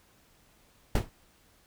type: noise with exponential decay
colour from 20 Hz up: brown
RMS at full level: -18 dBFS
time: 0.95-1.1 s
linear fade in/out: 5 ms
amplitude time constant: 32 ms
effects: pink hiss -63 dBFS RMS until 1.66 s